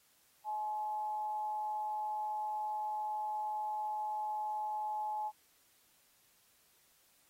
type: tone with amplitude modulation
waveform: sine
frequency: 850 Hz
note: G#5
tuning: 40 cents sharp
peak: -33 dBFS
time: 0.44-5.32 s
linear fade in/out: 50 ms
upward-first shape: sine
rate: 211 Hz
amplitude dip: 35%
effects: white hiss -69 dBFS RMS until 7.29 s + AAC 48 kbps